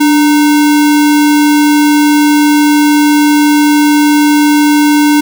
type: tone with sample-and-hold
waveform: sine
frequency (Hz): 294.5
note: D4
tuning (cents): +5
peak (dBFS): -4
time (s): 0-5.21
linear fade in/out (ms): 10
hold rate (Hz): 1225
effects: none